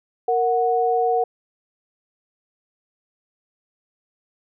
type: tone pair together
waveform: sine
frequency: 464.3 / 737 Hz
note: A#4 / F#5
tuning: -7 / -7 cents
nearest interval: minor sixth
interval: 800 cents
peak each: -20 / -19 dBFS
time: 0.28-1.24 s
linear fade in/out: 5 ms
effects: none